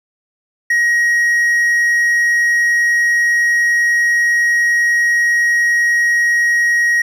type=tone; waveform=triangle; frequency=1891 Hz; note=A#6; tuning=24 cents sharp; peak=-9 dBFS; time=0.7-7.02 s; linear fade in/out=5 ms; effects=none